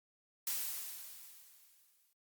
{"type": "noise with exponential decay", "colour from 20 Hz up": "blue", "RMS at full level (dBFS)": -35, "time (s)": [0.47, 2.13], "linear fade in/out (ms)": 2, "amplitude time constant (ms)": 360, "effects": ["noise-tail reverb RT60 0.1 s tail -21 dB re dry", "Opus 48 kbps"]}